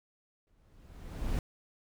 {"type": "noise with exponential growth", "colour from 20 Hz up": "brown", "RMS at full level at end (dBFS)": -30, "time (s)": [0.47, 1.39], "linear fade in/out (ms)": 1, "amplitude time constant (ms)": 200, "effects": []}